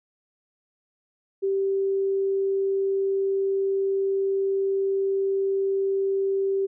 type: tone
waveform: sine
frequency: 390 Hz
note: G4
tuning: 9 cents flat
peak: -21 dBFS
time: 1.42-6.67 s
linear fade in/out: 20 ms
effects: none